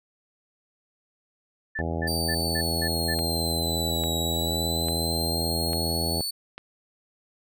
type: tone bursts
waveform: sine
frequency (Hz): 1760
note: A6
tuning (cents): 0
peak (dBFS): -28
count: 6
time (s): 1.75-3.146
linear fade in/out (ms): 10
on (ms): 66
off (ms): 200
type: harmonic tone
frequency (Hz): 82.41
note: E2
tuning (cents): 0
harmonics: 1 / 2 / 3 / 4 / 5 / 6 / 7 / 8 / 9 / 10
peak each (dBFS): -30 / -33 / -35 / -36 / -37 / -38 / -38 / -39 / -40 / -40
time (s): 1.79-6.21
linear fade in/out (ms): 0
type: exponential two-way sweep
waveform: sawtooth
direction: down then up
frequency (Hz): 4662 to 3850 to 4478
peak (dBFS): -25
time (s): 2.07-6.31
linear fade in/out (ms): 10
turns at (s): 4.16
type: click train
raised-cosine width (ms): 0.3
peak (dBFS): -22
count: 5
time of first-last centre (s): 3.19-6.58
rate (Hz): 1.18
effects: none